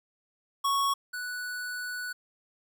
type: tone pair in turn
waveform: square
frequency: 1108.7 / 1479.9 Hz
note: C#6 / F#6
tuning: 0 / 0 cents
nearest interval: perfect fourth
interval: 500 cents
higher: second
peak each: -25 / -34 dBFS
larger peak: first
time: 0.64-0.94 / 1.13-2.13 s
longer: second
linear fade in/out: 10 ms
effects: 11-bit